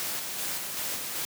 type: noise with tremolo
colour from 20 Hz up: white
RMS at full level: -32 dBFS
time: 0-1.25 s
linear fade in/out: 0 ms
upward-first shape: square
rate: 2.6 Hz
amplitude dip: 30%
effects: high-pass 100 Hz 12 dB/octave